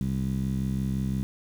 10% pulse tone with low-pass filter, 65.8 Hz, C2, 10 cents sharp, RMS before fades -28 dBFS, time 0.01-1.23 s, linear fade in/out 0 ms, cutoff 180 Hz, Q 2.7, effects 8-bit

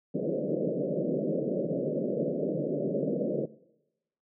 white band-pass noise, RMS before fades -30 dBFS, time 0.14-3.46 s, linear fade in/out 10 ms, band 140 to 600 Hz, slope 96 dB/octave, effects noise-tail reverb RT60 0.9 s tail -20 dB re dry

